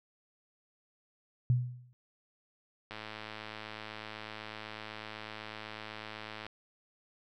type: tone with exponential decay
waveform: sine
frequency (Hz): 123.5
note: B2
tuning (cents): 0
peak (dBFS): -21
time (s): 1.5-1.93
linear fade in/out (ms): 0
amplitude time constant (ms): 93
type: click train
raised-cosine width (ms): 0.3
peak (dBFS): -26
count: 385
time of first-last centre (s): 2.91-6.466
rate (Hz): 108
effects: none